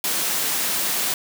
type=high-pass noise; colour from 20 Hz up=white; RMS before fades=-23 dBFS; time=0.04-1.14 s; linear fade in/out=2 ms; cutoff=140 Hz; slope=48 dB/octave; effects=none